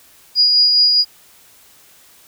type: tone with tremolo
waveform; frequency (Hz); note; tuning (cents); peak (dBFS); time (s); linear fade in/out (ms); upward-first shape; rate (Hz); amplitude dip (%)
sine; 4887; D#8; -32; -8; 0.35-1.05; 50; sine; 4.8; 30
effects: white hiss -48 dBFS RMS until 2.27 s